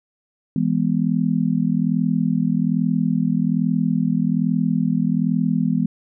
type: chord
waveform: sine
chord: E major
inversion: none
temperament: just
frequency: 164.81 / 206 / 247.2 Hz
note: E3 / G#3 / B3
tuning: 0 / -14 / +2 cents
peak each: -21 dBFS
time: 0.56-5.86 s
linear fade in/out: 2 ms
effects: none